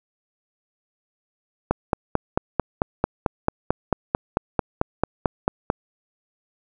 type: click train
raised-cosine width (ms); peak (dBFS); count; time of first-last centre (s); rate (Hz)
1; -4; 19; 1.71-5.701; 4.51
effects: none